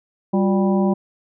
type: harmonic tone with a mistuned harmonic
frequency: 195.8 Hz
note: G3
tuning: 2 cents flat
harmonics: 1 / 2 / 3 / 4 / 5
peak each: -16 / -22 / -26 / -28 / -30 dBFS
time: 0.33-0.94 s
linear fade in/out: 10 ms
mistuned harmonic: 2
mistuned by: -150 cents
effects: none